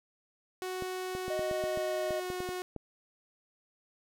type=tone with pitch glide; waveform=sawtooth; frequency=370 to 364.5 Hz; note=F#4 to F#4; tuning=0 to -26 cents; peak=-31 dBFS; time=0.62-2.62 s; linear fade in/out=0 ms; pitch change=-26 cents; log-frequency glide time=1.47-2.35 s
type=clicks; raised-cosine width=2 ms; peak=-26 dBFS; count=12; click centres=0.823 / 1.151 / 1.281 / 1.393 / 1.512 / 1.639 / 1.774 / 2.107 / 2.302 / 2.404 / 2.49 / 2.763 s
type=tone; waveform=triangle; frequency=622.3 Hz; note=D#5; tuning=in tune; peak=-30 dBFS; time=1.3-2.2 s; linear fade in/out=5 ms
effects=none